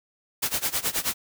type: noise with tremolo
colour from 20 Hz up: white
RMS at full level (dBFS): -24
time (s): 0.42-1.14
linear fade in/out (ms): 10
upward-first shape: sine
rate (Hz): 9.4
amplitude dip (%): 90
effects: none